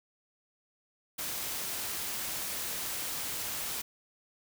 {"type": "noise", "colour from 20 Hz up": "white", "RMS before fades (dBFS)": -36, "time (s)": [1.18, 3.82], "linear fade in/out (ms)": 10, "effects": []}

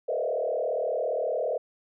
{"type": "tone with frequency modulation", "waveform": "sine", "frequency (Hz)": 563, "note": "C#5", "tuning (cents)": 27, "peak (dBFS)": -25, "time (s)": [0.08, 1.58], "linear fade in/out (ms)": 10, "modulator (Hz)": 37.4, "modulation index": 2.8, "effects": []}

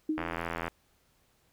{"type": "tone with exponential decay", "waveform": "sine", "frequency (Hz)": 311.1, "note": "D#4", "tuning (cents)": 0, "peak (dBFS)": -24, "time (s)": [0.09, 0.38], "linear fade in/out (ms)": 5, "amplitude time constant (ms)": 63}
{"type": "click train", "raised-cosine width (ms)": 0.5, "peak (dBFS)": -18, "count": 43, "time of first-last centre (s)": [0.18, 0.68], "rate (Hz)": 84}
{"effects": ["pink hiss -69 dBFS RMS until 1.52 s"]}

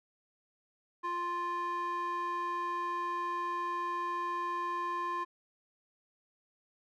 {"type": "tone with band-pass filter", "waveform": "square", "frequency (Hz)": 349.2, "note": "F4", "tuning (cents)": 0, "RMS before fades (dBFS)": -35, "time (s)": [1.03, 5.25], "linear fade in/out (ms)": 20, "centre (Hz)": 1200, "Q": 5.3, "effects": []}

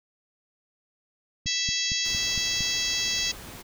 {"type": "click train", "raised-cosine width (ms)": 5, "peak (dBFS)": -23, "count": 6, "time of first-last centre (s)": [1.46, 2.607], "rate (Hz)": 4.36}
{"type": "harmonic tone", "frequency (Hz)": 659, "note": "E5", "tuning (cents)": -1, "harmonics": [3, 4, 5, 6, 7, 8, 9, 10], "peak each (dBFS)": [-35, -34, -32, -33, -32, -32, -37, -32], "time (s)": [1.46, 3.32], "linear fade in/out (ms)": 10}
{"type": "noise", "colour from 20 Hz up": "pink", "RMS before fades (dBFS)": -42, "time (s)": [2.04, 3.63], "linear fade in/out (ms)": 20}
{"effects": []}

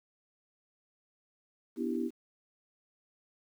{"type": "chord", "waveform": "sine", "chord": "E minor seventh", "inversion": "second", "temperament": "equal", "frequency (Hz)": [246.9, 293.7, 329.6, 392], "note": ["B3", "D4", "E4", "G4"], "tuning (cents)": [0, 0, 0, 0], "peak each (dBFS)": [-34, -39, -35, -38], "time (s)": [1.76, 2.11], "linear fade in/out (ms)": 50, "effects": ["10-bit"]}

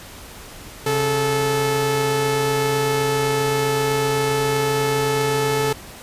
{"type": "tone pair together", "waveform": "sawtooth", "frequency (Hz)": [135.9, 435.5], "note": ["C#3", "A4"], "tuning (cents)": [-34, -18], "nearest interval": "octave + minor sixth", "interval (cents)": 2016, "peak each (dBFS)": [-20, -15], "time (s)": [0.86, 5.73], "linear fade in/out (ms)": 5, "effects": ["pink hiss -39 dBFS RMS until 6.02 s", "resampled to 32000 Hz"]}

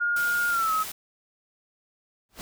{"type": "tone with pitch glide", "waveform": "sine", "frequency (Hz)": [1421, 1280.7], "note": ["F6", "D#6"], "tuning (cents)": [30, 50], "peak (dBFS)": -22, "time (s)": [0, 0.84], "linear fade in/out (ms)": 20, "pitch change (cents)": -180, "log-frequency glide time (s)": [0.49, 0.72]}
{"type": "noise", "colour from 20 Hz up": "white", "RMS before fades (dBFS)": -36, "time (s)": [0.16, 0.92], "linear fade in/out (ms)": 5}
{"type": "noise with exponential growth", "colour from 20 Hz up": "pink", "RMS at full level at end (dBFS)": -35, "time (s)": [2.29, 2.41], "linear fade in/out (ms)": 0, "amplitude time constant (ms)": 24}
{"effects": []}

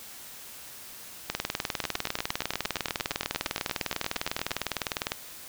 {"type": "two click trains", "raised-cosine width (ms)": 0.2, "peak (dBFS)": [-13, -10], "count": [24, 77], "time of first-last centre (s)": [[1.84, 4.508], [1.3, 5.119]], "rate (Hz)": [8.62, 19.9], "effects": ["white hiss -45 dBFS RMS until 5.48 s"]}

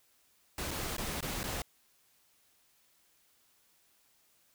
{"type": "noise with dropouts", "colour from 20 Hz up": "pink", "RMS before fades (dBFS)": -37, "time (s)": [0.58, 1.62], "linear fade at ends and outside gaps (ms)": 2, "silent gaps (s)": [[0.709, 0.712], [0.967, 0.981], [1.207, 1.226], [1.432, 1.439]], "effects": ["white hiss -69 dBFS RMS until 4.54 s"]}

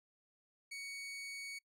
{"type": "tone", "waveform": "sawtooth", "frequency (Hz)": 2235, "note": "C#7", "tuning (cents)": 14, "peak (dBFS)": -40, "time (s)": [0.71, 1.59], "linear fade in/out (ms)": 10, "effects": ["noise-tail reverb RT60 0.1 s tail -24 dB re dry", "low-pass 11000 Hz 12 dB/octave"]}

